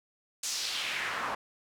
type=noise with band-pass filter sweep; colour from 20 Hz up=pink; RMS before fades=-34 dBFS; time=0.43-1.35 s; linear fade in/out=5 ms; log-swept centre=6900 to 990 Hz; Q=1.9; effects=none